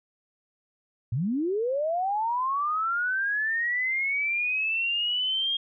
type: linear sweep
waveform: sine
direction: up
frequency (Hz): 102.6 to 3250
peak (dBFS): -24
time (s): 1.12-5.57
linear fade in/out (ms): 5
effects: none